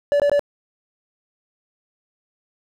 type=tone bursts; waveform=triangle; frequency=576 Hz; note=D5; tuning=34 cents flat; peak=-12 dBFS; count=3; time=0.12-0.394 s; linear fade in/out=0 ms; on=78 ms; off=20 ms; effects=none